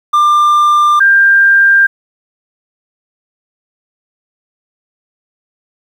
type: tone pair in turn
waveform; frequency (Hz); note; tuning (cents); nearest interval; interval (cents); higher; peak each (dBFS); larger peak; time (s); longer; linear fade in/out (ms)
triangle / sine; 1193 / 1592.7; D6 / G6; +27 / +27; perfect fourth; 500; second; -4; neither; 0.13-1 / 1-1.87; neither; 10
effects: 7-bit